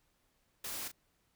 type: noise with echo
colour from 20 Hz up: white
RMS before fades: -41 dBFS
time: 0.64-0.88 s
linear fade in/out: 5 ms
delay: 37 ms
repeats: 1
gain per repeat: -9 dB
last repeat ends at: 0.917 s
effects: pink hiss -75 dBFS RMS until 1.35 s